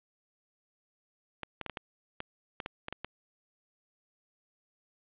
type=clicks; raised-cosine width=0.3 ms; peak=-20 dBFS; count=11; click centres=1.433 / 1.613 / 1.663 / 1.697 / 1.772 / 2.204 / 2.602 / 2.661 / 2.884 / 2.926 / 3.046 s; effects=resampled to 8000 Hz + 9-bit